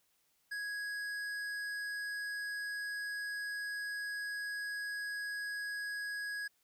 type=tone with tanh clipping; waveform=sine; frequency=1661.2 Hz; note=G#6; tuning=in tune; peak=-39 dBFS; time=0.51-6.48 s; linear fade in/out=10 ms; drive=13 dB; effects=white hiss -75 dBFS RMS until 6.63 s